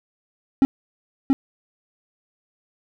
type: tone with echo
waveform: triangle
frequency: 270.7 Hz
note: C#4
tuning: 41 cents flat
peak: -9 dBFS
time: 0.62-0.65 s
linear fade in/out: 0 ms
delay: 680 ms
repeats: 1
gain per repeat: -2 dB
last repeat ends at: 1.33 s
effects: none